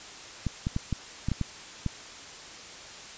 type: clicks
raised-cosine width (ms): 5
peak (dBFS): -15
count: 8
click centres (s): 0.467 / 0.669 / 0.764 / 0.927 / 1.286 / 1.317 / 1.413 / 1.863
effects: white hiss -44 dBFS RMS until 3.17 s + resampled to 16000 Hz